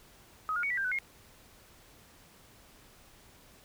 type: tone with pitch steps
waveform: sine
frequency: 1264 / 1423 / 2236 / 1960 / 1586 / 1497 / 2144 Hz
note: D#6 / F6 / C#7 / B6 / G6 / F#6 / C7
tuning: +27 / +32 / +14 / -14 / +20 / +20 / +42 cents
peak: -29 dBFS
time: 0.49-0.987 s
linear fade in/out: 0 ms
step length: 71 ms
effects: pink hiss -58 dBFS RMS until 3.64 s